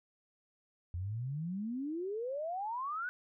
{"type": "exponential sweep", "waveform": "sine", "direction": "up", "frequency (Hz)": [83.9, 1515], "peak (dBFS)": -35, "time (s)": [0.94, 3.09], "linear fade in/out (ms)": 0, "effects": []}